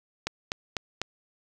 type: click train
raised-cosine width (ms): 0.2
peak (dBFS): -11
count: 4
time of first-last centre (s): 0.27-1.016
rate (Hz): 4.02
effects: none